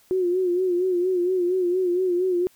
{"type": "tone with vibrato", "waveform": "sine", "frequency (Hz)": 362.1, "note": "F#4", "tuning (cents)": -37, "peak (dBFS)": -19, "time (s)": [0.11, 2.47], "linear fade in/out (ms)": 0, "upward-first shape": "sine", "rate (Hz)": 4.3, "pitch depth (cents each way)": 66, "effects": ["white hiss -58 dBFS RMS until 2.55 s"]}